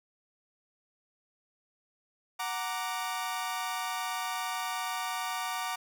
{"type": "chord", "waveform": "sawtooth", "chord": "Gb augmented", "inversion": "none", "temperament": "equal", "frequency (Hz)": [740, 932.3, 1174.7], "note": ["Gb5", "Bb5", "D6"], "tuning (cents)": [0, 0, 0], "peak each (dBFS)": -33, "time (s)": [2.39, 5.76], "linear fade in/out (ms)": 10, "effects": []}